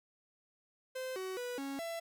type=tone with pitch steps; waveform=45% pulse; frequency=517 / 375.8 / 491.1 / 275.4 / 669 Hz; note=C5 / F#4 / B4 / C#4 / E5; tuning=-21 / +27 / -10 / -11 / +25 cents; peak=-38 dBFS; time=0.95-2 s; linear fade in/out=10 ms; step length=210 ms; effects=none